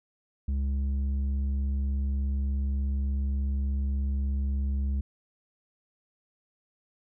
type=tone with low-pass filter; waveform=square; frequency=68.3 Hz; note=C#2; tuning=25 cents flat; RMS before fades=-28 dBFS; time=0.48-5.01 s; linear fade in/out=5 ms; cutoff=140 Hz; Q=9.9; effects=none